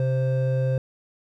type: tone pair together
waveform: triangle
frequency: 130.82 / 523.3 Hz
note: C3 / C5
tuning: 0 / 0 cents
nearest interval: 2 octaves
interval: 2400 cents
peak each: -19 / -25 dBFS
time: 0-0.78 s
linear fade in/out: 2 ms
effects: none